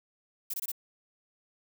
violet noise bursts, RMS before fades -34 dBFS, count 4, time 0.5-0.718 s, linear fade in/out 5 ms, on 38 ms, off 22 ms, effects none

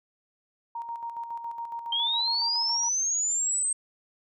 sine tone with tremolo, 932.3 Hz, A#5, in tune, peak -31 dBFS, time 0.75-2.89 s, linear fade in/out 5 ms, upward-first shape square, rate 7.2 Hz, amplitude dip 50%
sine linear sweep, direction up, 3135 to 8372 Hz, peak -24 dBFS, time 1.92-3.73 s, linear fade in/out 5 ms
effects none

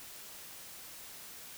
silence, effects white hiss -49 dBFS RMS until 1.57 s

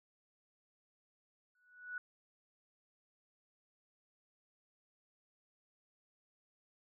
sine tone with exponential growth, 1474 Hz, F#6, 7 cents flat, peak -37 dBFS, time 1.55-1.98 s, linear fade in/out 2 ms, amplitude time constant 92 ms, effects none

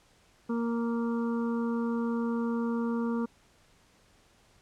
harmonic tone, 233.1 Hz, A#3, in tune, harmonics 1 / 2 / 4 / 5 / 6, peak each -28 / -35 / -42 / -43 / -47 dBFS, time 0.49-3.26 s, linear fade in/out 10 ms, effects pink hiss -63 dBFS RMS until 4.61 s + low-pass 9000 Hz 12 dB/octave

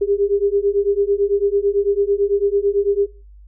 sine beating tone pair, 397.9 / 406.9 Hz, G4 / G#4, +26 / -35 cents, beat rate 9 Hz, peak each -18 dBFS, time 0.01-3.07 s, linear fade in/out 10 ms, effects noise-tail reverb RT60 0.4 s tail -24 dB re dry + added 50 Hz sine -40 dBFS peak until 3.47 s

